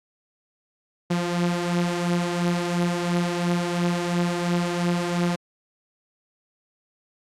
sawtooth beating tone pair, 173.7 / 176.6 Hz, F3 / F3, -9 / +20 cents, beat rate 2.9 Hz, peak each -19 / -24 dBFS, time 1.1-5.36 s, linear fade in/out 10 ms, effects low-pass 8000 Hz 12 dB/octave + AAC 64 kbps

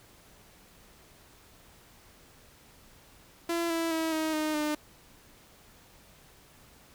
sawtooth tone with pitch steps, 338.3 / 330.6 / 323 / 315.6 / 308.4 / 301.4 Hz, E4 / E4 / E4 / D#4 / D#4 / D4, +45 / +5 / -35 / +25 / -15 / +45 cents, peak -24 dBFS, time 3.49-4.75 s, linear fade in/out 5 ms, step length 210 ms, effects pink hiss -57 dBFS RMS until 6.94 s

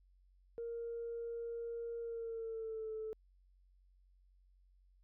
sine tone with pitch glide, 466.2 to 437.5 Hz, A#4 to A4, 0 to -10 cents, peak -39 dBFS, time 0.58-3.13 s, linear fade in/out 0 ms, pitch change -110 cents, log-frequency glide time 2-2.92 s, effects tanh soft clip ceiling -35 dBFS + added 46 Hz sine -65 dBFS peak until 5.03 s

